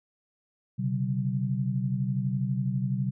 sine tone cluster, 129.3 / 141.4 / 190.4 Hz, C3 / C#3 / F#3, -20 / +35 / +50 cents, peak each -28 / -32 / -30 dBFS, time 0.78-3.11 s, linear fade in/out 20 ms, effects none

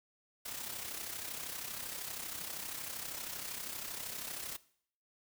white noise with amplitude modulation, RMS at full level -40 dBFS, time 0.45-4.57 s, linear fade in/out 10 ms, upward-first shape sine, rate 32.7 Hz, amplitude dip 55%, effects noise-tail reverb RT60 0.6 s tail -19 dB re dry

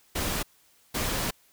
pink noise bursts at uneven times, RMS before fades -29 dBFS, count 2, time 0.15-0.43 / 0.94-1.31 s, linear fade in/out 10 ms, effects white hiss -62 dBFS RMS until 1.52 s

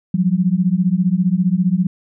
sine beating tone pair, 174.61 / 189.61 Hz, F3 / F#3, 0 / +43 cents, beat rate 15 Hz, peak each -16 dBFS, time 0.14-1.87 s, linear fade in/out 5 ms, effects none

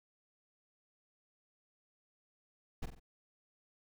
brown noise with echo, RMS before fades -36 dBFS, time 2.82-2.86 s, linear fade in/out 10 ms, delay 46 ms, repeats 3, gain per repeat -7 dB, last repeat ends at 2.998 s, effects none

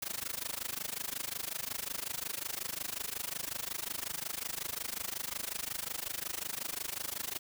white noise with amplitude modulation, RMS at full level -35 dBFS, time 0.02-7.39 s, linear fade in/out 5 ms, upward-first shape sine, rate 25.5 Hz, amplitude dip 95%, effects none

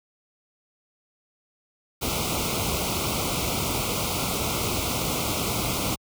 pink band-stop noise, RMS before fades -26 dBFS, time 2.01-5.96 s, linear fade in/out 20 ms, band 1400 to 2100 Hz, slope 96 dB/octave, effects high-pass 60 Hz 12 dB/octave

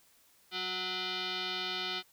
sine tone with frequency modulation, 365.8 Hz, F#4, 20 cents flat, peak -33 dBFS, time 0.51-2.03 s, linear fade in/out 50 ms, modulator 553 Hz, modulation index 7.4, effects white hiss -65 dBFS RMS until 2.12 s

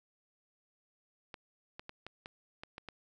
clicks, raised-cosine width 0.3 ms, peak -28 dBFS, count 8, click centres 1.342 / 1.795 / 1.894 / 2.066 / 2.259 / 2.635 / 2.781 / 2.887 s, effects none

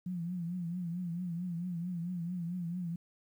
sine tone with vibrato, 174.61 Hz, F3, in tune, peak -34 dBFS, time 0.06-2.96 s, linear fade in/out 5 ms, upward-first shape triangle, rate 4.5 Hz, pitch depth 100 cents each way, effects 11-bit

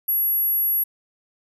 sine tone, 11450 Hz, F9, 42 cents sharp, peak -18 dBFS, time 0.08-0.84 s, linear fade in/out 10 ms, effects none

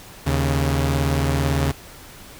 sawtooth tone pair together, 77.78 / 137.67 Hz, D#2 / C#3, 0 / -12 cents, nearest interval minor seventh, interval 988 cents, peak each -17 dBFS, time 0.26-1.72 s, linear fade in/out 10 ms, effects pink hiss -42 dBFS RMS until 2.39 s

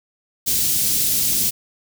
white band-stop noise, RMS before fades -19 dBFS, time 0.46-1.51 s, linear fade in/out 20 ms, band 270 to 4300 Hz, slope 12 dB/octave, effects none

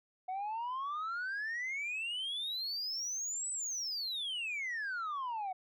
sine exponential two-way sweep, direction up then down, 731 to 8100 to 731 Hz, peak -33 dBFS, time 0.28-5.53 s, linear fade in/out 10 ms, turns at 3.51 s, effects tanh soft clip ceiling -34 dBFS

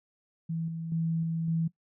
sine tone with level steps, 164 Hz, E3, 9 cents flat, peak -29 / -33 / -26 / -28 / -25 dBFS, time 0.49-1.68 s, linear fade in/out 10 ms, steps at 0.68 / 0.92 / 1.23 / 1.48 s, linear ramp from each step 2 ms, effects noise-tail reverb RT60 0.1 s tail -19 dB re dry

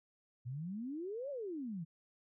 sine exponential two-way sweep, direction up then down, 115.9 to 587.3 to 154.2 Hz, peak -39 dBFS, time 0.45-1.85 s, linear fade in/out 20 ms, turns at 1.3 s, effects none

